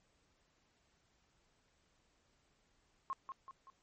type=tone with echo; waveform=sine; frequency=1072 Hz; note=C6; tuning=42 cents sharp; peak=-36 dBFS; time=3.1-3.13 s; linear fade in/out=0 ms; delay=190 ms; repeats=3; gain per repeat=-6 dB; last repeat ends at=3.7 s; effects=pink hiss -75 dBFS RMS until 3.82 s + MP3 32 kbps